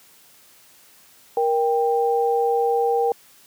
sine tone pair together, 470.1 / 790 Hz, A#4 / G5, +15 / +13 cents, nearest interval major sixth, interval 898 cents, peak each -19 / -21 dBFS, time 1.37-3.12 s, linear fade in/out 2 ms, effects white hiss -52 dBFS RMS until 3.46 s + high-pass 80 Hz 12 dB/octave

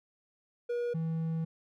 triangle tone pair in turn, 480 / 162.42 Hz, B4 / E3, -49 / -25 cents, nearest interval octave + perfect fifth, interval 1876 cents, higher first, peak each -28 dBFS, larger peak neither, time 0.69-0.94 / 0.94-1.45 s, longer second, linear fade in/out 10 ms, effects none

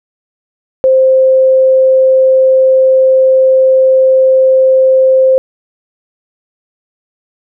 sine tone, 524 Hz, C5, 2 cents sharp, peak -4 dBFS, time 0.84-5.38 s, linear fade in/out 0 ms, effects none

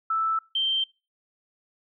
sine tone pair in turn, 1318.5 / 3136 Hz, E6 / G7, 0 / 0 cents, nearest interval octave + minor third, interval 1500 cents, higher second, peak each -22 dBFS, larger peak neither, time 0.1-0.39 / 0.55-0.84 s, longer neither, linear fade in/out 5 ms, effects noise-tail reverb RT60 0.3 s tail -24 dB re dry

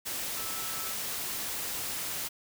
sine tone in noise, 1313 Hz, E6, 7 cents flat, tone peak -44 dBFS, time 0.36-0.94 s, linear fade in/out 20 ms, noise white, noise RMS -35 dBFS, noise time 0.05-2.29 s, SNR -12 dB, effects none

